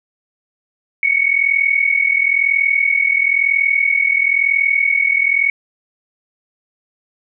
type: tone pair together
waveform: sine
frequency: 2203 / 2244 Hz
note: C#7 / C#7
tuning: -11 / +21 cents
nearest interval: unison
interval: 32 cents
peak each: -15 dBFS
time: 1.03-5.5 s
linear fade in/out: 2 ms
effects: none